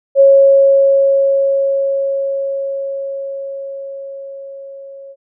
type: tone with level ramp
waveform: sine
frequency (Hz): 549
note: C#5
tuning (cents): -17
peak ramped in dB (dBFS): -3 to -31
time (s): 0.15-5.16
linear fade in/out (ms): 50
effects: none